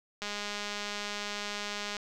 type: click train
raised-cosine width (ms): 0.2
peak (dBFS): -19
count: 361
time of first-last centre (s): 0.22-1.968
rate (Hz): 206
effects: none